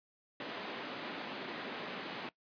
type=band-pass noise; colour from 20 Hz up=pink; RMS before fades=-43 dBFS; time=0.4-2.29 s; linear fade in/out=2 ms; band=200 to 3900 Hz; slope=24 dB/octave; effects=noise-tail reverb RT60 0.1 s tail -19 dB re dry + resampled to 11025 Hz